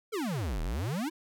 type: exponential two-way sweep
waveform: square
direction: down then up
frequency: 477.2 to 36.98 to 343.1 Hz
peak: -31 dBFS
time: 0.12-1.1 s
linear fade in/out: 20 ms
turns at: 0.62 s
effects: none